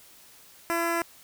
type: tone with notch filter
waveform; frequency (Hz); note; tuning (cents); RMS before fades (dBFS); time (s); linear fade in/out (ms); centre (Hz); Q
10% pulse; 337.2; E4; +39; -27; 0.7-1.02; 0; 4400; 1.7
effects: white hiss -53 dBFS RMS until 1.23 s